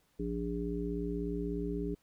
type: harmonic tone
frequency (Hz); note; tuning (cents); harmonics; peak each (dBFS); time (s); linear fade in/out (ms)
58.27; A#1; 0; 1 / 3 / 5 / 7; -39 / -38 / -38 / -38; 0.19-1.95; 10
effects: pink hiss -72 dBFS RMS until 2.02 s